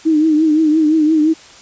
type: tone with vibrato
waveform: sine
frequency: 311.1 Hz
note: D#4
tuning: in tune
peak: -9 dBFS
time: 0.05-1.34 s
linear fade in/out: 20 ms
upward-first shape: triangle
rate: 5.8 Hz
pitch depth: 79 cents each way
effects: white hiss -40 dBFS RMS until 1.61 s + resampled to 16000 Hz